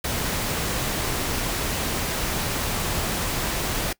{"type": "noise", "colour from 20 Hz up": "pink", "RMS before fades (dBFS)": -26, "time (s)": [0.04, 3.93], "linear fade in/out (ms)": 5, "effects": ["noise-tail reverb RT60 0.1 s tail -22 dB re dry"]}